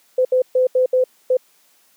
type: tone bursts at uneven times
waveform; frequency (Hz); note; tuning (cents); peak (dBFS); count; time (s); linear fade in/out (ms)
sine; 510; C5; -44; -12; 6; 0.18-0.25 / 0.32-0.42 / 0.55-0.67 / 0.75-0.86 / 0.93-1.04 / 1.3-1.37; 5
effects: white hiss -57 dBFS RMS until 1.96 s + high-pass 200 Hz 12 dB/octave